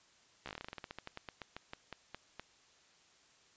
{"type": "slowing click train", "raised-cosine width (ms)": 0.3, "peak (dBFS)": -27, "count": 24, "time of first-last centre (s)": [0.46, 2.396], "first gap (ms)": 14, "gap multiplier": 1.14, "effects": ["white hiss -66 dBFS RMS until 3.56 s", "resampled to 16000 Hz"]}